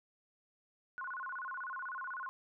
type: tone with vibrato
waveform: sine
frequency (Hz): 1248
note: D#6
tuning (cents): +5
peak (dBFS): -39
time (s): 0.98-2.29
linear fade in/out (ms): 0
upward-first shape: square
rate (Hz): 16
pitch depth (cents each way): 280
effects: none